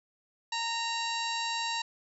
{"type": "harmonic tone with a mistuned harmonic", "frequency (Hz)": 923, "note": "A#5", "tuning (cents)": -17, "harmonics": [1, 2, 3, 4, 5, 6, 7, 8], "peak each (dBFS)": [-34, -39, -38, -36, -41, -44, -48, -44], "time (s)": [0.52, 1.82], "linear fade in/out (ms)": 5, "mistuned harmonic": 4, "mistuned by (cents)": 98, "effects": []}